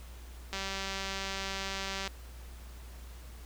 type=click train; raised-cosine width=0.2 ms; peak=-19 dBFS; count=301; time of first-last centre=0.53-2.076 s; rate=194 Hz; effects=added 60 Hz sine -45 dBFS peak until 3.45 s + pink hiss -55 dBFS RMS until 3.45 s